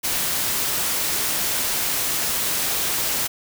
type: noise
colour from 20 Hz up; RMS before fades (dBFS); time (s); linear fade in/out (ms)
white; -23; 0.03-3.28; 20
effects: none